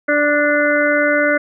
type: harmonic tone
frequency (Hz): 293.7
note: D4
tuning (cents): 0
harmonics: 1 / 2 / 4 / 5 / 6 / 7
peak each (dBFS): -20 / -16 / -27 / -17 / -25 / -21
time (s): 0.08-1.38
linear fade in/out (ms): 10
effects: none